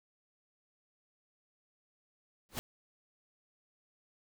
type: noise with exponential growth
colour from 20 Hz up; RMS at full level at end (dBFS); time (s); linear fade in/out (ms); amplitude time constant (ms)
pink; -33; 2.49-2.59; 0; 21
effects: none